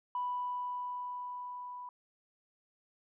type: tone with level ramp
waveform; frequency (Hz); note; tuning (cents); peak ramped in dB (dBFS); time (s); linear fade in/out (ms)
sine; 987.8; B5; 0; -31 to -42; 0.15-1.89; 2
effects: tanh soft clip ceiling -27 dBFS